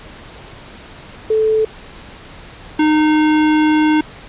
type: tone pair in turn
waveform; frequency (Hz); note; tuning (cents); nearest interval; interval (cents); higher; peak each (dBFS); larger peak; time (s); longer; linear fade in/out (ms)
sine / square; 437.1 / 307; A4 / D#4; -11 / -23; tritone; 612; first; -11 / -11; neither; 1.3-1.65 / 2.79-4.01; second; 5
effects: pink hiss -37 dBFS RMS until 4.28 s + resampled to 8000 Hz